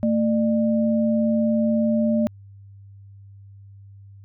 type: tone pair together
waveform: sine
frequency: 224.4 / 599 Hz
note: A3 / D5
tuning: +34 / +34 cents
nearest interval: octave + perfect fourth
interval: 1700 cents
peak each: -18 / -24 dBFS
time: 0.03-2.27 s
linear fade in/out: 0 ms
effects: added 99 Hz sine -42 dBFS peak until 4.24 s